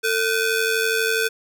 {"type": "ring-modulated tone", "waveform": "sawtooth", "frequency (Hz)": 987.8, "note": "B5", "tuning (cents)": 0, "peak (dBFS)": -12, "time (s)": [0.03, 1.29], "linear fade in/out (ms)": 20, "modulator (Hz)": 540, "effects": []}